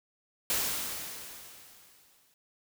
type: noise with exponential decay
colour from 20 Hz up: white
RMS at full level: -28 dBFS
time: 0.5-2.34 s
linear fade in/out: 1 ms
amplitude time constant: 400 ms
effects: none